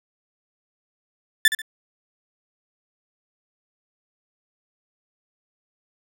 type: tone with echo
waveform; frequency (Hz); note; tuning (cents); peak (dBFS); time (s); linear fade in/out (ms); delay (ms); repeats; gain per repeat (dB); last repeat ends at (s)
30% pulse; 1760; A6; 0; -9; 1.45-1.48; 2; 69; 2; -10; 1.618
effects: none